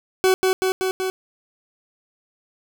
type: tone with echo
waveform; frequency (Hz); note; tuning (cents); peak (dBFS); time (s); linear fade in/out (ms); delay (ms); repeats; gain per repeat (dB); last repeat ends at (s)
40% pulse; 376; F#4; +28; -13; 0.24-0.34; 0; 190; 4; -2; 1.1
effects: none